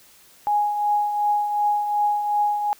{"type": "tone with tremolo", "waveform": "sine", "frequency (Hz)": 830, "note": "G#5", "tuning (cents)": -1, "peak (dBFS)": -16, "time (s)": [0.47, 2.73], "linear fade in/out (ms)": 0, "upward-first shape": "triangle", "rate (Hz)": 2.7, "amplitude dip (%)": 55, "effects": ["white hiss -52 dBFS RMS until 2.79 s"]}